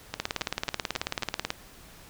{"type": "two click trains", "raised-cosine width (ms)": 0.2, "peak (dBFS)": [-10, -13], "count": [25, 5], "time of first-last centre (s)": [[0.2, 1.504], [0.14, 1.224]], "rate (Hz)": [18.4, 3.69], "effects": ["pink hiss -51 dBFS RMS until 2.09 s"]}